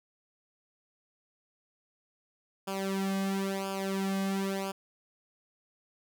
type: tone with flanger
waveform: sawtooth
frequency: 194.1 Hz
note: G3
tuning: 17 cents flat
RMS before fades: -32 dBFS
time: 2.67-4.72 s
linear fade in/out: 10 ms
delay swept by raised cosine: 0.5 to 2.2 ms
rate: 0.98 Hz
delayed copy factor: -0.85
effects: none